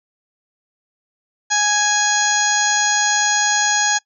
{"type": "harmonic tone", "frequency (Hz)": 830.6, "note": "G#5", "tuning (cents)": 0, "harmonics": [1, 2, 3, 4, 5, 6, 7, 8], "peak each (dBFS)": [-21, -19, -31, -26, -26, -28, -29, -19], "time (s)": [1.5, 3.99], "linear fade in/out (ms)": 20, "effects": ["noise-tail reverb RT60 0.1 s tail -23 dB re dry"]}